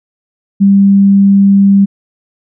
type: tone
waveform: sine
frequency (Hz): 197.8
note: G3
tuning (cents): +16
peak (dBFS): -3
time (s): 0.6-1.86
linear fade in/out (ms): 20
effects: none